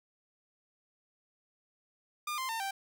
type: tone with pitch steps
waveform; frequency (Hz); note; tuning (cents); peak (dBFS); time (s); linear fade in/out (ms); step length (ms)
sawtooth; 1207 / 1044.7 / 904.2 / 782.6; D6 / C6 / A5 / G5; +47 / -3 / +47 / -3; -30; 2.27-2.71; 5; 110
effects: none